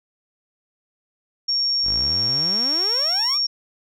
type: tone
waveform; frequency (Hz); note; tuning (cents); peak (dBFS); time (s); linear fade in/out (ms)
sine; 5530; F8; -18; -18; 1.48-3.47; 10
type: exponential sweep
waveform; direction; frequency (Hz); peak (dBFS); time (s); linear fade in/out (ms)
sawtooth; up; 43.86 to 1268; -26; 1.83-3.39; 50
effects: none